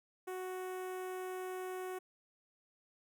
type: tone with notch filter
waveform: sawtooth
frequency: 370 Hz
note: F#4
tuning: in tune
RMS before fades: -42 dBFS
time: 0.27-1.99 s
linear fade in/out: 10 ms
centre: 4400 Hz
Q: 0.59
effects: none